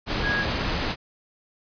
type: tone in noise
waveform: sine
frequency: 1652 Hz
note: G#6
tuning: 10 cents flat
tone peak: -23 dBFS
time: 0.22-0.46 s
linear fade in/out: 50 ms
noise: pink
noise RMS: -26 dBFS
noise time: 0.06-0.96 s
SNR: 0 dB
effects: resampled to 11025 Hz